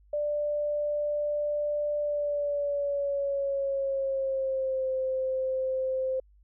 sine tone with pitch glide, 590 to 522.6 Hz, D5 to C5, +8 to -2 cents, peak -26 dBFS, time 0.13-6.2 s, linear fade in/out 5 ms, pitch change -210 cents, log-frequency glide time 1.99-4.9 s, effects added 50 Hz sine -56 dBFS peak until 6.43 s

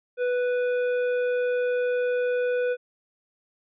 sine tone with hard clipping, 493.9 Hz, B4, in tune, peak -24 dBFS, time 0.17-2.77 s, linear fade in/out 50 ms, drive 9 dB, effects resampled to 11025 Hz

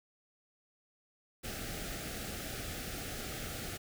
pink band-stop noise, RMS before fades -41 dBFS, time 1.43-3.78 s, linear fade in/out 20 ms, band 820 to 1200 Hz, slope 96 dB/octave, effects none

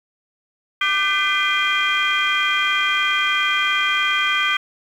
sine tone cluster, 1190 / 1533 / 2018 / 2411 / 3202 Hz, D6 / G6 / B6 / D7 / G7, +22 / -39 / +37 / +45 / +36 cents, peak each -22 dBFS, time 0.81-4.57 s, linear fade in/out 5 ms, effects tanh soft clip ceiling -10 dBFS + 8-bit

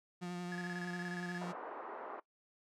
35% pulse tone with vibrato, 177.1 Hz, F3, 24 cents sharp, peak -38 dBFS, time 0.21-1.53 s, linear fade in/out 20 ms, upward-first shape triangle, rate 11 Hz, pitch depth 21 cents each way
triangle tone bursts, 1701 Hz, G#6, 41 cents sharp, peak -39 dBFS, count 15, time 0.52-1.378 s, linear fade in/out 0 ms, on 32 ms, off 27 ms
white band-pass noise, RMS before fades -46 dBFS, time 1.41-2.2 s, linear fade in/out 5 ms, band 340 to 1200 Hz, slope 24 dB/octave
effects noise-tail reverb RT60 0.1 s tail -19 dB re dry + low-pass 8000 Hz 12 dB/octave

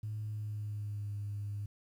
sine tone with pitch glide, 107.2 to 102.54 Hz, A2 to G#2, -45 to -22 cents, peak -35 dBFS, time 0.03-1.66 s, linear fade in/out 5 ms, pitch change -77 cents, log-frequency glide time 0.21-1.14 s, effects tanh soft clip ceiling -32 dBFS + 11-bit

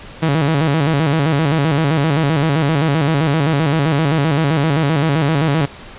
sawtooth tone with vibrato, 150.5 Hz, D3, 43 cents sharp, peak -9 dBFS, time 0.22-5.66 s, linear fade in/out 10 ms, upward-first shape square, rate 7.7 Hz, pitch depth 120 cents each way, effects pink hiss -36 dBFS RMS until 5.98 s + resampled to 8000 Hz

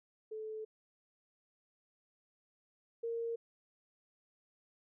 sine tone pair in turn, 435.1 / 462.5 Hz, A4 / A#4, -19 / -14 cents, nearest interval minor second, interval 105 cents, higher second, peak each -40 / -35 dBFS, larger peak second, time 0.31-0.65 / 3.03-3.36 s, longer first, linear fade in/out 10 ms, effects none

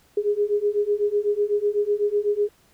sine beating tone pair, 408.8 / 416.8 Hz, G#4 / G#4, -27 / +6 cents, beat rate 8 Hz, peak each -23 / -22 dBFS, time 0.17-2.49 s, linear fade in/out 5 ms, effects pink hiss -59 dBFS RMS until 2.73 s

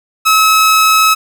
sawtooth tone, 1289 Hz, E6, 39 cents flat, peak -3 dBFS, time 0.25-1.15 s, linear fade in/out 20 ms, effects none

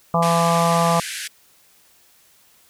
harmonic tone, 168.4 Hz, E3, 37 cents sharp, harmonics 1 / 3 / 4 / 5 / 6 / 7, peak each -20 / -25 / -21 / -23 / -24 / -22 dBFS, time 0.14-1 s, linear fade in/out 2 ms
pink band-pass noise, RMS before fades -30 dBFS, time 0.22-1.28 s, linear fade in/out 10 ms, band 1500 to 12000 Hz, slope 96 dB/octave
effects white hiss -55 dBFS RMS until 2.69 s

